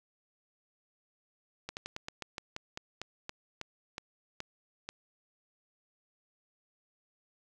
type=slowing click train; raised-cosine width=0.2 ms; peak=-21 dBFS; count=15; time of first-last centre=1.69-4.89 s; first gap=79 ms; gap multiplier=1.15; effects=none